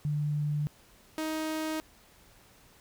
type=tone pair in turn; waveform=sine / sawtooth; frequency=148.2 / 314 Hz; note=D3 / D#4; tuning=+16 / +16 cents; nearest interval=octave + minor second; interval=1300 cents; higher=second; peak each=-27 dBFS; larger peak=neither; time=0.05-0.67 / 1.18-1.8 s; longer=neither; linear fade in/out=0 ms; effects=pink hiss -59 dBFS RMS until 2.8 s